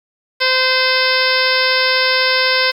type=harmonic tone; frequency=516 Hz; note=C5; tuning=24 cents flat; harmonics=1 / 2 / 3 / 4 / 5 / 6 / 7 / 8 / 9 / 10; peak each=-20 / -22 / -19 / -19 / -23 / -25 / -24 / -25 / -22 / -20 dBFS; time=0.4-2.72 s; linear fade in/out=20 ms; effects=7-bit